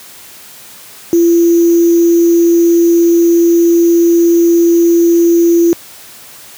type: tone with sample-and-hold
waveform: sine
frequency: 339.6 Hz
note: F4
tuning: 48 cents flat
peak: -5 dBFS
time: 1.13-5.73 s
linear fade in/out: 0 ms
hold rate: 6300 Hz
effects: white hiss -35 dBFS RMS until 6.57 s + high-pass 80 Hz 12 dB/octave